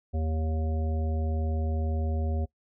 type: harmonic tone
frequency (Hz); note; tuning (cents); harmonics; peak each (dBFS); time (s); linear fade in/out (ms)
79; D#2; +27; 1 / 3 / 5 / 7 / 9; -26 / -37 / -41 / -41 / -43; 0.13-2.46; 20
effects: noise-tail reverb RT60 0.1 s tail -21 dB re dry